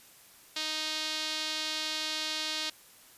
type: tone with band-pass filter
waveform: sawtooth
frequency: 311.1 Hz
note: D#4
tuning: in tune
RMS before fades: -34 dBFS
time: 0.56-2.7 s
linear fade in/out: 5 ms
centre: 4100 Hz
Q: 2.2
effects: white hiss -56 dBFS RMS until 3.17 s + resampled to 32000 Hz